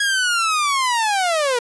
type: linear sweep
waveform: sawtooth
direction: down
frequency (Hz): 1661.2 to 466.7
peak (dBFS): -13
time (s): 0-1.59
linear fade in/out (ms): 5
effects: resampled to 24000 Hz